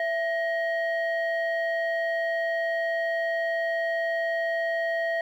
sine tone pair together, 666.1 / 1884 Hz, E5 / A#6, +18 / +18 cents, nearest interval octave + tritone, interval 1800 cents, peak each -24 / -27 dBFS, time 0-5.21 s, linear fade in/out 2 ms, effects tanh soft clip ceiling -21 dBFS + 10-bit

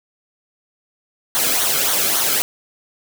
white noise with flanger, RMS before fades -18 dBFS, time 1.35-2.42 s, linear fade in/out 0 ms, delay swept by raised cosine 0.39 to 1.11 ms, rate 3.6 Hz, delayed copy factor -0.65, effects none

